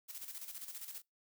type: noise with tremolo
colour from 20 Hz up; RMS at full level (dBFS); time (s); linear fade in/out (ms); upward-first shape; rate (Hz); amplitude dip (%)
blue; -45; 0.08-1.02; 20; square; 15; 60
effects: noise-tail reverb RT60 0.2 s tail -25 dB re dry